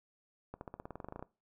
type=accelerating click train; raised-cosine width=1 ms; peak=-29 dBFS; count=15; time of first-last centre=0.54-1.226 s; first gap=71 ms; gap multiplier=0.94; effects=noise-tail reverb RT60 0.3 s tail -20 dB re dry